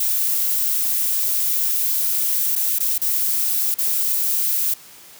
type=noise with dropouts; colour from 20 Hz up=violet; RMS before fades=-20 dBFS; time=0-4.74 s; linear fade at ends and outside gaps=5 ms; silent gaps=2.555-2.56 / 2.787-2.802 / 2.98-3.015 / 3.743-3.785 s; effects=white hiss -44 dBFS RMS until 5.19 s + high-pass 80 Hz 12 dB/octave